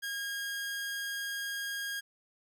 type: tone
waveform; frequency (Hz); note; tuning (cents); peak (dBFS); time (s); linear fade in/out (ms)
sawtooth; 1628; G#6; -35; -31; 0.02-2.01; 20
effects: none